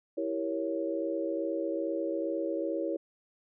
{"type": "chord", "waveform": "sine", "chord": "E diminished seventh", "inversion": "none", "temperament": "equal", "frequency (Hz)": [329.6, 392, 466.2, 554.4], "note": ["E4", "G4", "Bb4", "Db5"], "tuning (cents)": [0, 0, 0, 0], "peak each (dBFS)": [-33, -38, -37, -34], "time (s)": [0.17, 2.97], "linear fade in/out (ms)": 10, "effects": []}